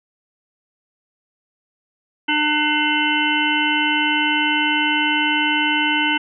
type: harmonic tone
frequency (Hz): 300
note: D4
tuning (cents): +37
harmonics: 1 / 3 / 5 / 7 / 9 / 10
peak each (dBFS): -23 / -23 / -23 / -23 / -23 / -23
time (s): 2.28-6.18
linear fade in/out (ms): 10
effects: none